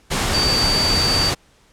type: tone in noise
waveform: sine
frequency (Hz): 4615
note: D8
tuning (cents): -31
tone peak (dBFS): -17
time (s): 0.33-1.31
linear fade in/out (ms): 20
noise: pink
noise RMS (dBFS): -20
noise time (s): 0.1-1.35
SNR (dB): 0
effects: pink hiss -55 dBFS RMS until 1.72 s + low-pass 9000 Hz 12 dB/octave